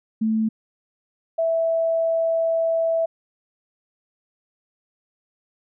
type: tone pair in turn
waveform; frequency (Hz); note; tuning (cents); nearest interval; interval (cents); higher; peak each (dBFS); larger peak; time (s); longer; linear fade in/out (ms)
sine; 220.1 / 657.5; A3 / E5; +1 / -5; octave + perfect fifth; 1894; second; -18; neither; 0.21-0.49 / 1.38-3.06; second; 10
effects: none